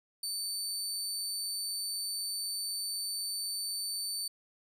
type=tone; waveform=25% pulse; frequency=4548 Hz; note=C#8; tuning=44 cents sharp; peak=-29 dBFS; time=0.23-4.28 s; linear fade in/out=5 ms; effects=none